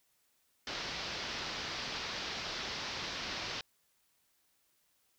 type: low-pass noise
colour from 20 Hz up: white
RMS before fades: -40 dBFS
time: 0.67-3.61 s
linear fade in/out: 2 ms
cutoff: 5400 Hz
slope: 48 dB/octave
effects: white hiss -74 dBFS RMS until 5.18 s